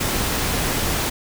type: noise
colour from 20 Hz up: pink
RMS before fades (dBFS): -22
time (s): 0-1.1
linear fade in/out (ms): 10
effects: none